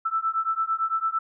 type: beating tone pair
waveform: sine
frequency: 1318.5 / 1327.4 Hz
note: E6 / E6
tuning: 0 / +12 cents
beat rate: 8.9 Hz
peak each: -26 dBFS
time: 0.05-1.19 s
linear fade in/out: 10 ms
effects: none